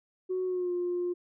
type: tone with pitch glide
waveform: sine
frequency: 370 to 354.1 Hz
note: F#4 to F4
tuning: 0 to +24 cents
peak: -27 dBFS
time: 0.29-1.14 s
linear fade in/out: 20 ms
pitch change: -76 cents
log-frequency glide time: 0.45-0.72 s
effects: tanh soft clip ceiling -24 dBFS